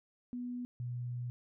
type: tone pair in turn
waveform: sine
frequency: 245.5 / 122.18 Hz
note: B3 / B2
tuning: -10 / -18 cents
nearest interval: octave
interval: 1208 cents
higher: first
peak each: -37 / -36 dBFS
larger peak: second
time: 0.33-0.65 / 0.8-1.3 s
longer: second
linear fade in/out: 0 ms
effects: none